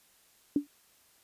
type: tone with exponential decay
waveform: sine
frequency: 288.6 Hz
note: D4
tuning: 30 cents flat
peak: -19 dBFS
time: 0.56-0.67 s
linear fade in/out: 2 ms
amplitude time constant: 22 ms
effects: white hiss -64 dBFS RMS until 1.23 s + resampled to 32000 Hz